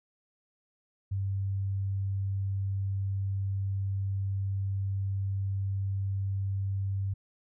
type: tone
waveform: sine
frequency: 97.7 Hz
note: G2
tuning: 5 cents flat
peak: -28 dBFS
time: 1.11-7.14 s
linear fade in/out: 10 ms
effects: none